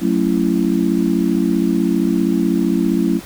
sine chord, F# minor seventh, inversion none, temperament just, 185 / 222 / 277.5 / 333 Hz, F#3 / A3 / C#4 / E4, 0 / +16 / +2 / +18 cents, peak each -19 dBFS, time 0-3.21 s, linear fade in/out 50 ms, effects pink hiss -37 dBFS RMS until 3.25 s

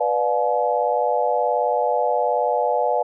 sine chord, B diminished seventh, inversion none, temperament just, 493.9 / 592.7 / 711.2 / 853.4 Hz, B4 / D5 / F5 / Ab5, 0 / +16 / +31 / +47 cents, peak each -23 dBFS, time 0-3.03 s, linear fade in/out 10 ms, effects none

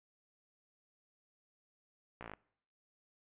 slowing click train, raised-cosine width 0.5 ms, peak -30 dBFS, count 8, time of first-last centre 2.21-2.336 s, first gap 16 ms, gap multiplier 1.04, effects noise-tail reverb RT60 0.7 s tail -24 dB re dry + resampled to 8000 Hz

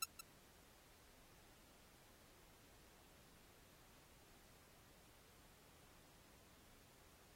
5% pulse tone with echo, 1338 Hz, E6, 25 cents sharp, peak -24 dBFS, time 0.02-0.04 s, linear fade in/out 5 ms, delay 170 ms, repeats 1, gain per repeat -12 dB, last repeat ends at 0.21 s, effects pink hiss -68 dBFS RMS until 7.35 s + AAC 48 kbps

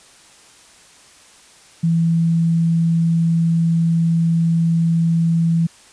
sine tone, 166 Hz, E3, 12 cents sharp, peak -13 dBFS, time 1.83-5.67 s, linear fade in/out 10 ms, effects white hiss -47 dBFS RMS until 5.92 s + resampled to 22050 Hz

